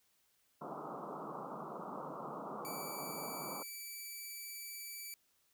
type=band-pass noise; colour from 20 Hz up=white; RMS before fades=-45 dBFS; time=0.61-3.63 s; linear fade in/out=5 ms; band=140 to 1300 Hz; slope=96 dB/octave
type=tone; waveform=5% pulse; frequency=2312 Hz; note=D7; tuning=28 cents flat; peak=-35 dBFS; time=2.65-5.14 s; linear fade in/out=0 ms
effects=white hiss -75 dBFS RMS until 5.53 s